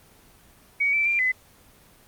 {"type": "tone with pitch steps", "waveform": "sine", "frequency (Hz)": [2253, 2328, 2377, 2020], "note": ["C#7", "D7", "D7", "B6"], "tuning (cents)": [28, -16, 20, 39], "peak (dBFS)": -19, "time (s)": [0.8, 1.32], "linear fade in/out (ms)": 10, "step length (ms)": 130, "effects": ["pink hiss -54 dBFS RMS until 2.07 s", "Opus 24 kbps"]}